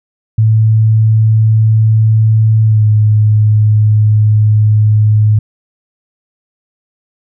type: tone with pitch glide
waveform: sine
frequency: 110 to 106.87 Hz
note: A2 to A2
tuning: 0 to -50 cents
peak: -5 dBFS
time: 0.38-5.39 s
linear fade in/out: 5 ms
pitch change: -50 cents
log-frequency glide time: 2.64-2.84 s
effects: none